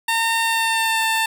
15% pulse tone with pitch glide, 911 to 892.8 Hz, A#5 to A5, -40 to +25 cents, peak -11 dBFS, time 0.08-1.26 s, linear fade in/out 5 ms, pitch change -35 cents, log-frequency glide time 0.43-1.04 s, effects none

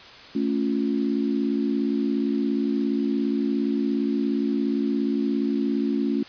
sine chord, A augmented, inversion none, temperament equal, 220 / 277.2 / 349.2 Hz, A3 / C#4 / E#4, 0 / 0 / 0 cents, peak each -25 / -24 / -29 dBFS, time 0.35-6.23 s, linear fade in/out 5 ms, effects white hiss -44 dBFS RMS until 6.28 s + resampled to 11025 Hz

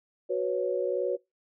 sine chord, F# suspended fourth, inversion none, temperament just, 370 / 493.3 / 555 Hz, F#4 / B4 / C#5, 0 / -2 / +2 cents, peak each -30 dBFS, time 0.29-1.17 s, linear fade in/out 20 ms, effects noise-tail reverb RT60 0.2 s tail -23 dB re dry

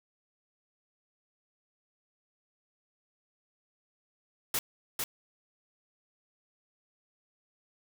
white noise with echo, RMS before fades -30 dBFS, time 4.54-4.59 s, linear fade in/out 2 ms, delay 450 ms, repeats 1, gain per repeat -3 dB, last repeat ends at 5.04 s, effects none

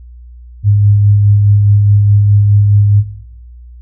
sine tone with tremolo, 102.6 Hz, G#2, 21 cents flat, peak -4 dBFS, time 0.63-3.04 s, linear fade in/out 50 ms, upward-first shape sine, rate 4.8 Hz, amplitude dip 30%, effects noise-tail reverb RT60 0.8 s tail -19 dB re dry + added 60 Hz sine -31 dBFS peak until 3.81 s

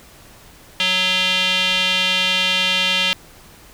square tone with band-pass filter, 185 Hz, F#3, in tune, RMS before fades -18 dBFS, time 0.8-3.13 s, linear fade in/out 0 ms, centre 3100 Hz, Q 4.3, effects pink hiss -45 dBFS RMS until 3.73 s

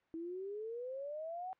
sine exponential sweep, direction up, 321.6 to 764 Hz, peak -40 dBFS, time 0.14-1.53 s, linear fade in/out 0 ms, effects white hiss -75 dBFS RMS until 1.59 s + low-pass 2000 Hz 12 dB/octave

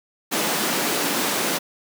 pink high-pass noise, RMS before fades -23 dBFS, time 0.31-1.59 s, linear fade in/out 20 ms, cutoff 200 Hz, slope 24 dB/octave, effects none

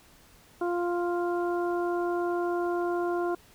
harmonic tone, 349.4 Hz, F4, 1 cent sharp, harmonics 1 / 2 / 3 / 4, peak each -27 / -33 / -37 / -39 dBFS, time 0.61-3.35 s, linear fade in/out 5 ms, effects pink hiss -57 dBFS RMS until 3.54 s

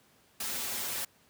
white noise with comb filter, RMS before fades -35 dBFS, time 0.4-1.05 s, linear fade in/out 5 ms, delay 6.5 ms, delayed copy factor -0.95, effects pink hiss -64 dBFS RMS until 1.29 s + high-pass 100 Hz 12 dB/octave

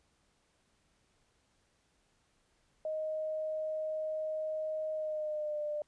sine tone with pitch glide, 624 to 597.5 Hz, D#5 to D5, +5 to +30 cents, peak -33 dBFS, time 2.85-5.82 s, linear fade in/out 2 ms, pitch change -75 cents, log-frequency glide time 4.93-5.62 s, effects pink hiss -73 dBFS RMS until 5.87 s + resampled to 22050 Hz

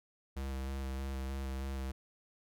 square tone with vibrato, 66.9 Hz, C2, 39 cents sharp, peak -37 dBFS, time 0.36-1.92 s, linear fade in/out 10 ms, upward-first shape square, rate 3.2 Hz, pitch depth 17 cents each way, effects none

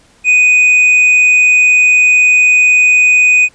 triangle tone with hard clipping, 2489 Hz, D#7, in tune, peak -6 dBFS, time 0.24-3.49 s, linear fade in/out 50 ms, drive 6 dB, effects pink hiss -48 dBFS RMS until 3.54 s + resampled to 22050 Hz

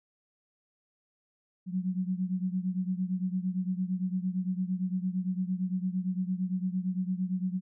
sine beating tone pair, 182 / 190.8 Hz, F#3 / G3, -28 / -47 cents, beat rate 8.8 Hz, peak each -30 / -33 dBFS, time 1.66-7.61 s, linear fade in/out 50 ms, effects none

